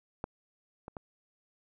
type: clicks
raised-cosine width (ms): 1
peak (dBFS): -20 / -28 / -26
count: 3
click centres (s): 0.241 / 0.881 / 0.968
effects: none